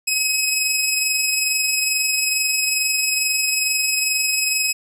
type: tone with amplitude modulation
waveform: 15% pulse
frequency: 2551 Hz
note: D#7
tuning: 43 cents sharp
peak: -9 dBFS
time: 0.07-4.73 s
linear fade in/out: 10 ms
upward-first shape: sine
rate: 22.3 Hz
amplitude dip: 35%
effects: none